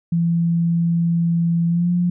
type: tone with pitch glide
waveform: sine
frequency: 168.8 to 176.17 Hz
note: E3 to F3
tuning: +41 to +15 cents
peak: -15 dBFS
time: 0.12-2.1 s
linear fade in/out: 5 ms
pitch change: +74 cents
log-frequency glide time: 1.68-1.91 s
effects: none